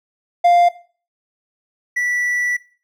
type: tone pair in turn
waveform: triangle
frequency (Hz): 698.5 / 1959.2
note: F5 / B6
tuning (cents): 0 / -14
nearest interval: octave + tritone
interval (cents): 1786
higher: second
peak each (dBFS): -7 / -15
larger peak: first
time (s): 0.44-0.69 / 1.96-2.57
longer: second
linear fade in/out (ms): 10
effects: noise-tail reverb RT60 0.4 s tail -17 dB re dry